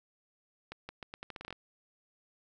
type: accelerating click train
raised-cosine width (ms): 0.3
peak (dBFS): -26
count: 12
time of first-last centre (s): 0.72-1.527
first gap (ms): 170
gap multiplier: 0.81
effects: none